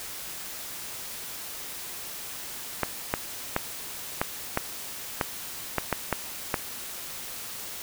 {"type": "clicks", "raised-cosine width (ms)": 0.5, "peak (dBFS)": -8, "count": 10, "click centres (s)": [2.833, 3.139, 3.564, 4.215, 4.574, 5.212, 5.783, 5.927, 6.127, 6.542], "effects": ["white hiss -38 dBFS RMS until 7.82 s"]}